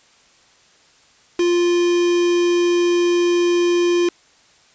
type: tone with quantisation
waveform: triangle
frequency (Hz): 349.2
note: F4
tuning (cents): 0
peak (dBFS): -12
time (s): 1.39-4.09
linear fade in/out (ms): 5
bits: 4
effects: white hiss -53 dBFS RMS until 4.74 s + resampled to 16000 Hz